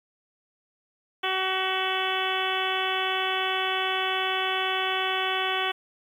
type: harmonic tone with a mistuned harmonic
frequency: 377.4 Hz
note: F#4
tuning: 34 cents sharp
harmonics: 1 / 2 / 3 / 4 / 5 / 6 / 7 / 8 / 9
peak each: -33 / -31 / -32 / -33 / -35 / -35 / -34 / -32 / -34 dBFS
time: 1.23-5.72 s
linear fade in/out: 10 ms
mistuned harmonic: 6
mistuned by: -20 cents
effects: 9-bit